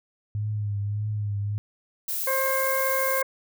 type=tone with vibrato; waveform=sine; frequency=103.83 Hz; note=G#2; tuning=in tune; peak=-25 dBFS; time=0.35-1.58 s; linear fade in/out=0 ms; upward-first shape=triangle; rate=1.7 Hz; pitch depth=52 cents each way
type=noise; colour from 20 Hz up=violet; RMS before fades=-29 dBFS; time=2.08-3.22 s; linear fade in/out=5 ms
type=harmonic tone; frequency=532 Hz; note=C5; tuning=29 cents sharp; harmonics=1 / 2 / 3 / 4; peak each=-26 / -29 / -31 / -32 dBFS; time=2.27-3.23 s; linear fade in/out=5 ms
effects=none